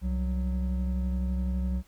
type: tone pair together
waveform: triangle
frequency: 65.35 / 184.2 Hz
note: C2 / F#3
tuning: -1 / -7 cents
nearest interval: octave + tritone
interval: 1794 cents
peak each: -25 / -30 dBFS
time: 0.01-1.83 s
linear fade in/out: 50 ms
effects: pink hiss -62 dBFS RMS until 1.87 s